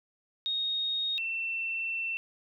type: tone pair in turn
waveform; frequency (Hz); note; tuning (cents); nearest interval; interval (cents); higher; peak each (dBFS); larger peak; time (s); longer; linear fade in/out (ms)
sine; 3729 / 2689; A#7 / E7; 0 / +34; tritone; 566; first; -28 / -30; first; 0.46-1.18 / 1.18-2.17; second; 0
effects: none